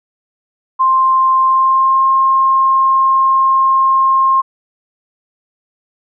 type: tone with pitch glide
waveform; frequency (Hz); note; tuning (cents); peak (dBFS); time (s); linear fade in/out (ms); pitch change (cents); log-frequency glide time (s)
sine; 1051 to 1065.1; C6 to C6; +7 to +30; -8; 0.79-4.42; 20; +23; 1.45-2.06
effects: none